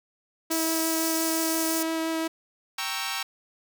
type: tone with vibrato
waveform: sawtooth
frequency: 324 Hz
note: E4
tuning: 30 cents flat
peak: -22 dBFS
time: 0.5-2.28 s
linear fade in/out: 10 ms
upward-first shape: sine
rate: 5.8 Hz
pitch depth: 8 cents each way
type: high-pass noise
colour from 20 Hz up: pink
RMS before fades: -30 dBFS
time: 0.51-1.83 s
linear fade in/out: 5 ms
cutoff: 4700 Hz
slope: 48 dB/octave
type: chord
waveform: 10% pulse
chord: G diminished seventh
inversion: none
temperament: equal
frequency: 784 / 932.3 / 1108.7 / 1318.5 Hz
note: G5 / Bb5 / Db6 / Fb6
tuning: 0 / 0 / 0 / 0 cents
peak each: -26 dBFS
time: 2.78-3.23 s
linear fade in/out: 5 ms
effects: none